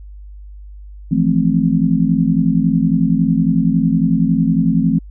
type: chord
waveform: sine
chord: F major seventh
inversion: third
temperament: just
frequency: 163.7 / 174.61 / 218.3 / 261.9 Hz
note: E3 / F3 / A3 / C4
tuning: -12 / 0 / -13 / +2 cents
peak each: -17 dBFS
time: 1.11-4.99 s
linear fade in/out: 10 ms
effects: added 50 Hz sine -32 dBFS peak until 5.1 s